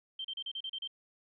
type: tone bursts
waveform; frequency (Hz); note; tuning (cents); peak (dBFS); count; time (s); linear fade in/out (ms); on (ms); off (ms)
sine; 3136; G7; 0; -36; 8; 0.19-0.876; 5; 56; 34
effects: none